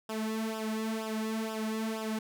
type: tone with flanger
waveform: sawtooth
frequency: 220 Hz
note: A3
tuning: in tune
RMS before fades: -34 dBFS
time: 0.09-2.19 s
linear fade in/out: 5 ms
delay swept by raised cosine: 0.46 to 3.26 ms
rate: 2.1 Hz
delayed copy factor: -0.8
effects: none